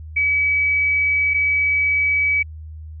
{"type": "tone pair in turn", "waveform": "sine", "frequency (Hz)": [2282, 2282], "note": ["C#7", "C#7"], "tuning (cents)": [50, 50], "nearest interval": "unison", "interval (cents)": 0, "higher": "neither", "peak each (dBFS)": -15, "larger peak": "neither", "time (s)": [[0.16, 1.34], [1.34, 2.43]], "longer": "first", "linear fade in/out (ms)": 10, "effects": ["added 78 Hz sine -32 dBFS peak until 3 s"]}